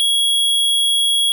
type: tone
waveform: square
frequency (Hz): 3322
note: G#7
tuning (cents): 0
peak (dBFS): -14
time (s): 0-1.32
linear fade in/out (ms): 0
effects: none